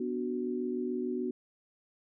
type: chord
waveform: sine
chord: B minor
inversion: none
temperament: equal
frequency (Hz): 246.9 / 293.7 / 370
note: B3 / D4 / F#4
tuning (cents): 0 / 0 / 0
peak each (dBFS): -34 / -39 / -34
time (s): 0-1.31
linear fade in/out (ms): 5
effects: none